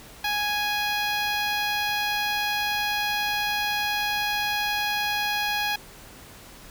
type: tone with notch filter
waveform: 10% pulse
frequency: 830 Hz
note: G#5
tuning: 1 cent flat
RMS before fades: -26 dBFS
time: 0.24-5.76 s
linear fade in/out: 5 ms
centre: 8600 Hz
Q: 0.61
effects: pink hiss -46 dBFS RMS until 6.7 s